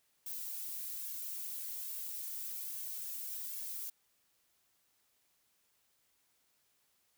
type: noise with flanger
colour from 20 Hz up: violet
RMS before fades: -42 dBFS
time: 0.26-3.9 s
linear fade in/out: 5 ms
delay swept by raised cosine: 1.8 to 2.79 ms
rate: 1.2 Hz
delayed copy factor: +0.75
effects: white hiss -75 dBFS RMS until 7.17 s